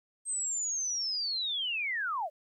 sine linear sweep, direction down, 8400 to 559 Hz, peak -30 dBFS, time 0.25-2.3 s, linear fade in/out 50 ms, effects 12-bit

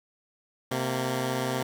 10% pulse tone pair together, 129.2 / 230.2 Hz, C3 / A#3, -21 / -22 cents, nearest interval minor seventh, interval 999 cents, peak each -20 / -24 dBFS, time 0.71-1.63 s, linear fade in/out 5 ms, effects none

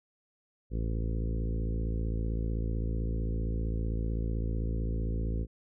harmonic tone with a mistuned harmonic, 55.6 Hz, A1, 19 cents sharp, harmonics 1 / 2 / 3 / 4 / 5 / 6 / 7 / 8 / 9, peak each -30 / -36 / -40 / -42 / -44 / -46 / -47 / -48 / -49 dBFS, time 0.7-5.47 s, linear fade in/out 50 ms, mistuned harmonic 1, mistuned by -18 cents, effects none

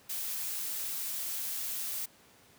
blue noise, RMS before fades -36 dBFS, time 0.09-2.06 s, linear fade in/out 10 ms, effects pink hiss -60 dBFS RMS until 2.58 s + high-pass 100 Hz 12 dB/octave

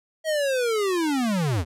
square linear sweep, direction down, 644 to 72 Hz, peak -22 dBFS, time 0.24-1.65 s, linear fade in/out 50 ms, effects low-pass 12000 Hz 12 dB/octave

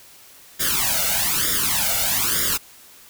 white noise with flanger, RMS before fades -21 dBFS, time 0.59-2.58 s, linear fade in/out 20 ms, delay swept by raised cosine 0.57 to 1.42 ms, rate 1.1 Hz, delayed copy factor +0.95, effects white hiss -47 dBFS RMS until 3.09 s

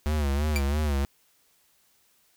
square tone with vibrato, 72.8 Hz, D2, 15 cents flat, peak -24 dBFS, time 0.06-1.05 s, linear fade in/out 0 ms, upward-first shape sine, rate 3 Hz, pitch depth 100 cents each way
sawtooth tone with exponential decay, 2349 Hz, D7, in tune, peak -20 dBFS, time 0.56-0.64 s, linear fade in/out 0 ms, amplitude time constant 17 ms
effects white hiss -65 dBFS RMS until 2.36 s

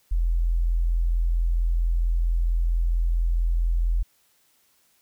sine tone, 42.22 Hz, E1, 42 cents sharp, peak -19 dBFS, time 0.11-4.03 s, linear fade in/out 10 ms, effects white hiss -64 dBFS RMS until 5.01 s

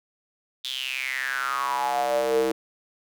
square tone with high-pass filter sweep, 65.41 Hz, C2, in tune, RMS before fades -26 dBFS, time 0.64-2.52 s, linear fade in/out 5 ms, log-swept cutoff 3600 to 380 Hz, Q 7.9, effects none

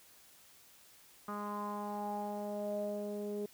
sawtooth tone with low-pass filter sweep, 206.5 Hz, G#3, 10 cents flat, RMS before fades -39 dBFS, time 1.28-3.46 s, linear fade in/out 5 ms, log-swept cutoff 1200 to 460 Hz, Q 7, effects white hiss -61 dBFS RMS until 3.53 s

